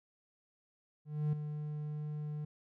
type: tone with ADSR envelope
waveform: triangle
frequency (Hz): 150.2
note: D3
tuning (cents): +39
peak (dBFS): -26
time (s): 1.05-2.45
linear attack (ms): 280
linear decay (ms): 3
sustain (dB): -9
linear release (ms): 6
effects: none